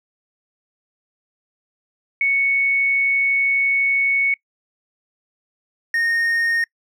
sine / triangle tone pair in turn, 2217 / 1847.4 Hz, C#7 / A#6, 0 / -16 cents, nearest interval minor third, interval 316 cents, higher first, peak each -15 dBFS, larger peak neither, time 2.21-4.34 / 5.94-6.64 s, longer first, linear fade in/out 2 ms, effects noise-tail reverb RT60 0.1 s tail -25 dB re dry

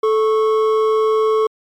triangle tone pair together, 436.9 / 1101 Hz, A4 / C#6, -12 / -12 cents, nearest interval octave + major third, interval 1600 cents, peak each -11 / -19 dBFS, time 0.03-1.47 s, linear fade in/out 5 ms, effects MP3 96 kbps

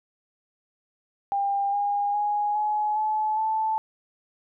sine tone with pitch steps, 799 / 813.9 / 829.1 / 844.6 / 860.3 / 876.4 Hz, G5 / G#5 / G#5 / G#5 / A5 / A5, +33 / -35 / -3 / +29 / -39 / -7 cents, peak -22 dBFS, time 1.32-3.78 s, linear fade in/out 0 ms, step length 410 ms, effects none

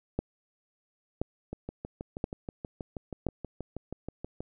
two click trains, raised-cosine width 2 ms, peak -23 / -15 dBFS, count 19 / 4, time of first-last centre 1.53-4.405 / 0.19-3.267 s, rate 6.26 / 0.975 Hz, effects none

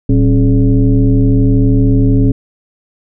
sine tone with frequency modulation, 117.6 Hz, A#2, 16 cents sharp, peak -6 dBFS, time 0.09-2.32 s, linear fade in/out 5 ms, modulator 154 Hz, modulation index 1.3, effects none

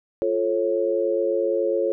sine chord, F augmented, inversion none, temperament just, 349.2 / 436.5 / 545.7 Hz, F4 / A4 / C#5, 0 / -14 / -27 cents, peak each -25 / -24 / -23 dBFS, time 0.22-1.92 s, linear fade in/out 0 ms, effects none

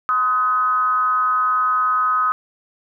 sine tone with frequency modulation, 1261 Hz, D#6, 23 cents sharp, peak -15 dBFS, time 0.09-2.32 s, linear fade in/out 0 ms, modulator 235 Hz, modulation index 0.49, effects none

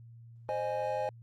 triangle chord, Ab major, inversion first, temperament equal with one note detuned, 523.3 / 614.8 / 830.6 Hz, C5 / Eb5 / Ab5, 0 / -21 / 0 cents, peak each -33 dBFS, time 0.49-1.09 s, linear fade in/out 0 ms, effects added 116 Hz sine -49 dBFS peak until 1.22 s + Opus 48 kbps

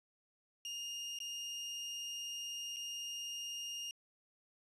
30% pulse tone with dropouts, 2832 Hz, F7, 23 cents sharp, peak -38 dBFS, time 0.65-3.91 s, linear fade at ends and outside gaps 1 ms, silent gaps 1.188-1.202 / 2.762-2.767 s, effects resampled to 24000 Hz + 12-bit

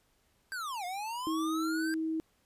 square linear two-way sweep, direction down then up, 1595 to 698.5 to 1595 Hz, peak -36 dBFS, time 0.52-1.94 s, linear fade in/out 0 ms, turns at 0.85 s
sine tone, 320 Hz, D#4, 49 cents sharp, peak -30 dBFS, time 1.27-2.2 s, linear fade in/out 0 ms
effects pink hiss -71 dBFS RMS until 2.45 s + resampled to 32000 Hz

